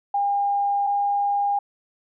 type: tone pair in turn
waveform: sine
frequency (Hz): 806 / 809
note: G5 / G#5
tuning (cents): +48 / -46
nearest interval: unison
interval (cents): 6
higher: second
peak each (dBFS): -19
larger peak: neither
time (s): 0.14-0.87 / 0.87-1.59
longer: first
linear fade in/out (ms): 5
effects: none